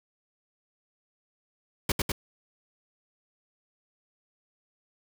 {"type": "noise with echo", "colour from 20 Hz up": "pink", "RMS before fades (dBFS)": -25, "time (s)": [1.89, 1.92], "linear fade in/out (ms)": 5, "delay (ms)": 100, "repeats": 2, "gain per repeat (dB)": -2, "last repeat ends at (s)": 2.12, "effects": []}